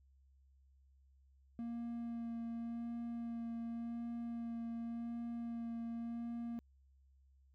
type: tone with vibrato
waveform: triangle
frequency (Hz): 233.1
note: A#3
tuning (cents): 0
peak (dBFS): -38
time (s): 1.59-6.59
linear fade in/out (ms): 0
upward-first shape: sine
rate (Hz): 0.89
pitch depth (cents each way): 13
effects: added 67 Hz sine -65 dBFS peak until 7.54 s